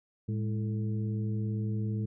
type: harmonic tone with a mistuned harmonic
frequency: 110 Hz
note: A2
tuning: in tune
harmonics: 1 / 2 / 3 / 4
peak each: -30 / -35 / -43 / -46 dBFS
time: 0.28-2.06 s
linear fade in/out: 10 ms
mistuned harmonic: 2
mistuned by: -100 cents
effects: none